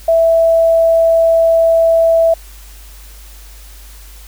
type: tone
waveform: sine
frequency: 659.3 Hz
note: E5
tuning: in tune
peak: -7 dBFS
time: 0.08-2.34 s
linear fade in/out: 5 ms
effects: added 50 Hz sine -34 dBFS peak until 4.27 s + white hiss -41 dBFS RMS until 4.27 s